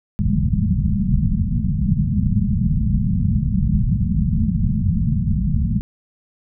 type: low-pass noise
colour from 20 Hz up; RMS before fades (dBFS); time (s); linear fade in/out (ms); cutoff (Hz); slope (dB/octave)
white; -18; 0.19-5.81; 0; 220; 96
effects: none